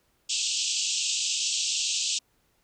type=band-pass noise; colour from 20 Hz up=white; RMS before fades=-28 dBFS; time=0.29-2.19 s; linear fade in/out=10 ms; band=2600 to 7900 Hz; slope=96 dB/octave; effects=pink hiss -69 dBFS RMS until 2.63 s